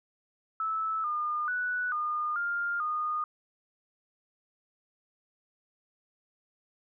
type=tone with pitch steps; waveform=sine; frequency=1308 / 1213 / 1480 / 1217 / 1402 / 1227 Hz; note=E6 / D#6 / F#6 / D#6 / F6 / D#6; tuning=-14 / -44 / 0 / -39 / +6 / -25 cents; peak=-28 dBFS; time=0.6-3.24 s; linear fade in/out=2 ms; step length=440 ms; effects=none